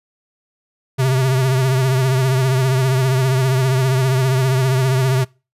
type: tone with vibrato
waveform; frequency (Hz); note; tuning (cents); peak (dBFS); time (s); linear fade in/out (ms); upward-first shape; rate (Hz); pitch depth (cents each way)
square; 130.81; C3; 0; -14; 0.98-5.25; 20; triangle; 15; 70
effects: noise-tail reverb RT60 0.3 s tail -24 dB re dry + resampled to 32000 Hz